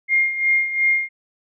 sine tone with tremolo, 2124 Hz, C7, 25 cents sharp, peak -13 dBFS, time 0.08-1.09 s, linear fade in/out 50 ms, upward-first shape sine, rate 2.8 Hz, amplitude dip 70%, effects none

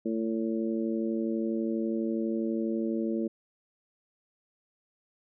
harmonic tone, 112.2 Hz, A2, 34 cents sharp, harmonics 2 / 3 / 4 / 5, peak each -30 / -31 / -37 / -39 dBFS, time 0.05-3.28 s, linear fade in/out 10 ms, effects none

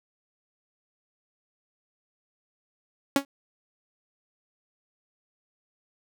sawtooth tone with exponential decay, 277.8 Hz, C#4, 4 cents sharp, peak -12 dBFS, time 3.16-3.25 s, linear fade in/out 2 ms, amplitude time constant 19 ms, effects none

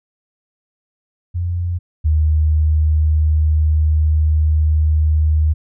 sine tone pair in turn, 87.31 / 77.25 Hz, F2 / D#2, 0 / -12 cents, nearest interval major second, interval 212 cents, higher first, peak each -17 / -11 dBFS, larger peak second, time 1.34-1.79 / 2.04-5.54 s, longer second, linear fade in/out 20 ms, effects none

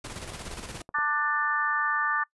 pink noise with tremolo, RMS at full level -37 dBFS, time 0.04-0.82 s, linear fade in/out 5 ms, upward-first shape square, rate 17 Hz, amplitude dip 45%
clicks, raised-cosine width 1 ms, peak -29 dBFS, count 5, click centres 0.099 / 0.321 / 0.817 / 0.891 / 0.986 s
harmonic tone, 296.1 Hz, D4, 14 cents sharp, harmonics 3 / 4 / 5 / 6, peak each -34 / -27 / -32 / -28 dBFS, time 0.94-2.24 s, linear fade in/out 10 ms
effects noise-tail reverb RT60 0.1 s tail -24 dB re dry + resampled to 24000 Hz

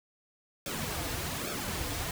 pink noise with flanger, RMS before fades -35 dBFS, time 0.66-2.11 s, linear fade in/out 2 ms, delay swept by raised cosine 1 to 5.3 ms, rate 1.2 Hz, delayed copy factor -0.75, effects none

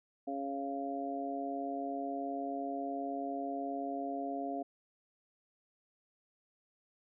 harmonic tone, 138.59 Hz, C#3, in tune, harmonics 2 / 3 / 4 / 5, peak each -39 / -45 / -45 / -38 dBFS, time 0.27-4.63 s, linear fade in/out 10 ms, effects none

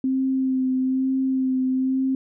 sine tone with vibrato, 261.6 Hz, C4, in tune, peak -19 dBFS, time 0.04-2.15 s, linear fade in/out 2 ms, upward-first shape sine, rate 1.1 Hz, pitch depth 19 cents each way, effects none

